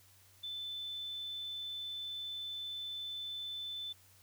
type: tone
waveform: sine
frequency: 3520 Hz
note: A7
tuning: in tune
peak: -39 dBFS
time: 0.43-3.93 s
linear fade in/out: 10 ms
effects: added 95 Hz sine -66 dBFS peak until 4.22 s + white hiss -64 dBFS RMS until 4.22 s